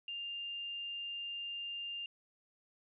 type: tone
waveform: sine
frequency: 2800 Hz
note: F7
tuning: 4 cents sharp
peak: -39 dBFS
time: 0.08-2.06 s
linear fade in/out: 2 ms
effects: none